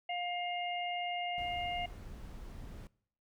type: harmonic tone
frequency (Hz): 707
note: F5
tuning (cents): +21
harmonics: 1 / 3 / 4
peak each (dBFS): -36 / -41 / -42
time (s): 0.09-1.86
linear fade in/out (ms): 5
type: noise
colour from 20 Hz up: brown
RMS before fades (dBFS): -47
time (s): 1.38-2.87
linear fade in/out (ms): 0
effects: noise-tail reverb RT60 0.6 s tail -22 dB re dry